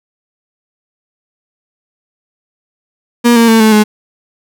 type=tone with pitch steps; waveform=35% pulse; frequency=238.1 / 231.3 / 224.7 / 218.3 / 212.1 Hz; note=A#3 / A#3 / A3 / A3 / G#3; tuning=+37 / -13 / +37 / -13 / +37 cents; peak=-3 dBFS; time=3.24-3.84 s; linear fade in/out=20 ms; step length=120 ms; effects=none